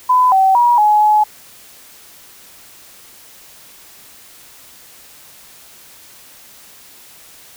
sine tone with pitch steps, 1005 / 767 / 960 / 843 / 848 Hz, B5 / G5 / B5 / G#5 / G#5, +30 / -38 / -49 / +26 / +36 cents, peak -8 dBFS, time 0.09-1.24 s, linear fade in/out 10 ms, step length 230 ms, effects white hiss -42 dBFS RMS until 7.56 s

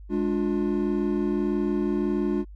triangle chord, D diminished, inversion second, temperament equal with one note detuned, 207.7 / 293.7 / 355.3 Hz, Ab3 / D4 / F4, 0 / 0 / +30 cents, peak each -25 dBFS, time 0.09-2.45 s, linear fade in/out 50 ms, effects added 50 Hz sine -40 dBFS peak until 2.55 s

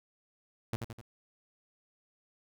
sawtooth tone with echo, 114.9 Hz, A#2, 25 cents flat, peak -27 dBFS, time 0.73-0.76 s, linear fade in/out 0 ms, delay 84 ms, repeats 3, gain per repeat -5 dB, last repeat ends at 1.012 s, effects none

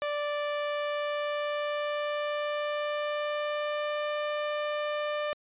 sawtooth tone with pitch glide, 587 to 595.2 Hz, D5 to D5, -1 to +23 cents, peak -25 dBFS, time 0.02-5.33 s, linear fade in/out 0 ms, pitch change +24 cents, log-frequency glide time 0.76-4.14 s, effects resampled to 8000 Hz

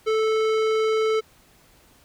sine tone with tanh clipping, 438.5 Hz, A4, 6 cents flat, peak -21 dBFS, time 0.06-1.21 s, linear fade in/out 20 ms, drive 18 dB, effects pink hiss -56 dBFS RMS until 2.04 s

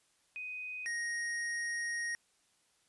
sine / square tone pair in turn, 2500 / 1872.9 Hz, D#7 / A#6, +8 / +8 cents, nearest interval perfect fourth, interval 500 cents, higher first, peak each -39 / -35 dBFS, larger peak second, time 0.36-0.86 / 0.86-2.15 s, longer second, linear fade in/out 0 ms, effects white hiss -72 dBFS RMS until 2.88 s + resampled to 24000 Hz

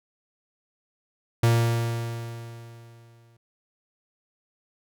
45% pulse tone with exponential decay, 116.54 Hz, A#2, in tune, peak -16 dBFS, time 1.43-3.37 s, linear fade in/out 5 ms, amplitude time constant 420 ms, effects none

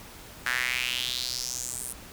sawtooth tone with high-pass filter sweep, 124.8 Hz, B2, 19 cents sharp, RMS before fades -31 dBFS, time 0.46-1.93 s, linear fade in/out 5 ms, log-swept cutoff 1600 to 10000 Hz, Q 3.9, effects pink hiss -46 dBFS RMS until 2.12 s

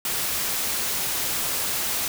white noise, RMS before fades -26 dBFS, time 0.05-2.08 s, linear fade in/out 2 ms, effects none

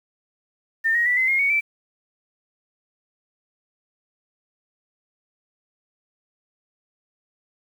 sine tone with pitch steps, 1807 / 1884.8 / 1966 / 2051 / 2139 / 2231 / 2327 Hz, A6 / A#6 / B6 / C7 / C7 / C#7 / D7, +46 / +19 / -8 / -35 / +38 / +11 / -17 cents, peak -17 dBFS, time 0.84-1.61 s, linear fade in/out 20 ms, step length 110 ms, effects 8-bit

